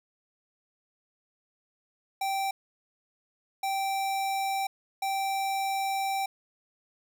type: tone bursts at uneven times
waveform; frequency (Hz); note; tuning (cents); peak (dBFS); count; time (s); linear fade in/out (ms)
square; 780; G5; -9; -28; 3; 2.21-2.51 / 3.63-4.67 / 5.02-6.26; 5
effects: none